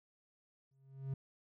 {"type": "tone with exponential growth", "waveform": "triangle", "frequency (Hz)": 135, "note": "C#3", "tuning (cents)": -45, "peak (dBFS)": -32, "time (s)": [0.71, 1.14], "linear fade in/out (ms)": 5, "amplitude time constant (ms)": 92, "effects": []}